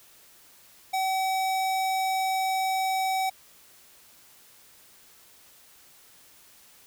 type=tone; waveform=square; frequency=761 Hz; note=F#5; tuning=48 cents sharp; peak=-25 dBFS; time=0.93-3.3 s; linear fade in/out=10 ms; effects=white hiss -55 dBFS RMS until 6.86 s